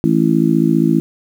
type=harmonic tone; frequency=55 Hz; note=A1; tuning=in tune; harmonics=3 / 4 / 5 / 6; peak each=-16 / -16 / -16 / -16 dBFS; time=0.04-1 s; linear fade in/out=0 ms; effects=7-bit